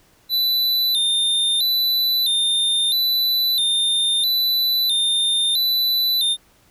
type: tone with vibrato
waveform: square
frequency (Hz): 3800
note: A#7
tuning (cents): +33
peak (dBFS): -17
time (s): 0.29-6.37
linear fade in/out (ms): 50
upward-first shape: square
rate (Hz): 0.76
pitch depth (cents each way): 82
effects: pink hiss -56 dBFS RMS until 6.7 s